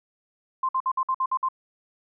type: tone bursts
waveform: sine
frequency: 1046.5 Hz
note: C6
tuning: in tune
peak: -21 dBFS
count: 8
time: 0.63-1.487 s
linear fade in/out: 5 ms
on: 59 ms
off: 55 ms
effects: none